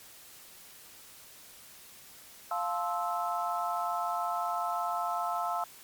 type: chord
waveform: sine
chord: F major seventh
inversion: none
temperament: just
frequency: 698.5 / 873.1 / 1047.7 / 1309.6 Hz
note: F5 / A5 / C6 / E6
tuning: 0 / -14 / +2 / -12 cents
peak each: -33 / -36 / -37 / -34 dBFS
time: 2.51-5.64 s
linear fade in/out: 2 ms
effects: white hiss -52 dBFS RMS until 5.83 s + MP3 96 kbps